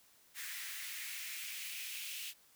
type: noise with high-pass filter sweep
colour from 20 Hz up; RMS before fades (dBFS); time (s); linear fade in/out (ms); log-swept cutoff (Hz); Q
white; -44; 0.34-2.34; 50; 1800 to 2700; 3.1
effects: white hiss -66 dBFS RMS until 2.55 s